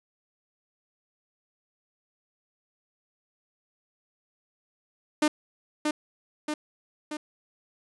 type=tone with echo; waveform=sawtooth; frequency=302.1 Hz; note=D4; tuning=49 cents sharp; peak=-16 dBFS; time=5.22-5.28 s; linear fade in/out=5 ms; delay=630 ms; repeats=3; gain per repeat=-4 dB; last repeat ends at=7.17 s; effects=resampled to 24000 Hz